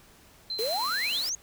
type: tone with tremolo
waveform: sine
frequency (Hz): 4096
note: C8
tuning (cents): -38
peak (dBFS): -29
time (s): 0.5-1.21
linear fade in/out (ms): 2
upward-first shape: sine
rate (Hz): 9.5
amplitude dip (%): 35
type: high-pass noise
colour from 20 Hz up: white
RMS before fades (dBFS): -39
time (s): 0.58-1.3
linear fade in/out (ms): 10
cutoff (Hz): 160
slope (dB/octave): 96
type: exponential sweep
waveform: sine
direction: up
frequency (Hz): 413.2 to 6770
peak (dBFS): -28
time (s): 0.59-1.35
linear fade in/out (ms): 2
effects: pink hiss -56 dBFS RMS until 1.42 s